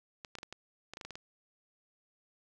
clicks, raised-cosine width 0.2 ms, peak -26 dBFS, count 11, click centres 0.248 / 0.353 / 0.386 / 0.431 / 0.526 / 0.936 / 0.971 / 1.012 / 1.05 / 1.107 / 1.155 s, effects none

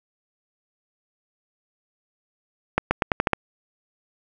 accelerating click train, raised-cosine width 0.5 ms, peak -3 dBFS, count 7, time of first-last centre 2.78-3.333 s, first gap 130 ms, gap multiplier 0.86, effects none

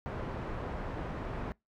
pink low-pass noise, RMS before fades -38 dBFS, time 0.06-1.52 s, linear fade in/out 0 ms, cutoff 1300 Hz, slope 12 dB/octave, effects noise-tail reverb RT60 0.2 s tail -25 dB re dry

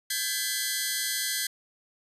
10% pulse tone cluster, 1583 / 1698 / 2008 / 4339 Hz, G6 / G#6 / B6 / C#8, +17 / +38 / +28 / -38 cents, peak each -25 / -25 / -23 / -26 dBFS, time 0.1-1.47 s, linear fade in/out 5 ms, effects resampled to 32000 Hz

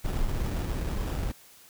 brown noise with sample-and-hold, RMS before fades -29 dBFS, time 0.04-1.32 s, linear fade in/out 10 ms, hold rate 2100 Hz, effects white hiss -54 dBFS RMS until 1.69 s

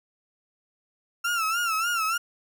35% pulse tone with vibrato, 1354 Hz, E6, 46 cents sharp, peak -22 dBFS, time 1.24-2.18 s, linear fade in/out 10 ms, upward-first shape sine, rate 3.4 Hz, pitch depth 99 cents each way, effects none

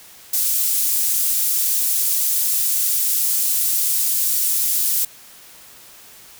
pink high-pass noise, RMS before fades -19 dBFS, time 0.33-5.05 s, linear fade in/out 5 ms, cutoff 10000 Hz, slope 12 dB/octave, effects white hiss -44 dBFS RMS until 6.39 s

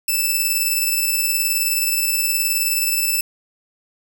5% pulse tone with tremolo, 2637 Hz, E7, in tune, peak -7 dBFS, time 0.08-3.21 s, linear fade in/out 5 ms, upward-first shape square, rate 19 Hz, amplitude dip 25%, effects none

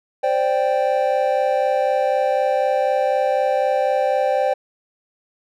triangle chord, C suspended second, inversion none, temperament equal, 523.3 / 587.3 / 784 Hz, C5 / D5 / G5, 0 / 0 / 0 cents, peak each -18 / -19 / -19 dBFS, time 0.23-4.54 s, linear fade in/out 10 ms, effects none

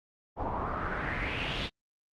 pink noise with low-pass filter sweep, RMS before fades -33 dBFS, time 0.36-1.7 s, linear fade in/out 50 ms, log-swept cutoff 800 to 3700 Hz, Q 3.5, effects Opus 48 kbps

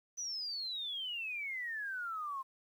sine exponential sweep, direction down, 6040 to 1046.5 Hz, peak -37 dBFS, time 0.17-2.43 s, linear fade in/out 20 ms, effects 11-bit

